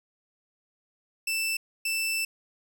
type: tone bursts at uneven times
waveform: sawtooth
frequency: 2657 Hz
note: E7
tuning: 13 cents sharp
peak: -23 dBFS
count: 2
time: 1.27-1.57 / 1.85-2.25 s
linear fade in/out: 5 ms
effects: none